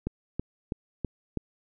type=click train; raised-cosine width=3 ms; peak=-16 dBFS; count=5; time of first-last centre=0.07-1.373 s; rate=3.07 Hz; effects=none